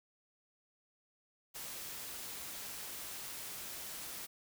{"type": "noise", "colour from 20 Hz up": "white", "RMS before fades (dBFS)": -45, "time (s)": [1.54, 4.27], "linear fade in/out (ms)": 20, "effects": []}